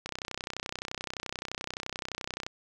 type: click train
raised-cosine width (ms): 0.2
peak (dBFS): -17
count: 77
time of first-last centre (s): 0.06-2.465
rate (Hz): 31.6
effects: none